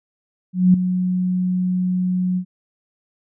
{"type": "tone with ADSR envelope", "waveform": "sine", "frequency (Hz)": 182.5, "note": "F#3", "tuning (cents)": -24, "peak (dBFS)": -7, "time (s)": [0.53, 2.45], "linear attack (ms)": 210, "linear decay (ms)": 4, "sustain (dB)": -10, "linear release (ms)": 80, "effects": []}